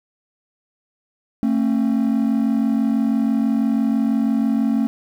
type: tone pair together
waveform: triangle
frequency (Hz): 223.5 / 269.6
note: A3 / C#4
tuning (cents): +27 / -48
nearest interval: minor third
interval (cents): 325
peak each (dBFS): -15 / -17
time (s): 1.43-4.87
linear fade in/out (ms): 0
effects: tanh soft clip ceiling -9 dBFS + 8-bit